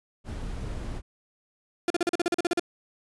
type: noise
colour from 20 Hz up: brown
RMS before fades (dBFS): -34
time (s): 0.24-1.02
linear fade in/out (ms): 50
type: tone bursts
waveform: 35% pulse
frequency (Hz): 346.7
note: F4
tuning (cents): -13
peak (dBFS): -20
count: 12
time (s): 1.88-2.596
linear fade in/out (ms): 2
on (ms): 23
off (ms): 40
effects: resampled to 24000 Hz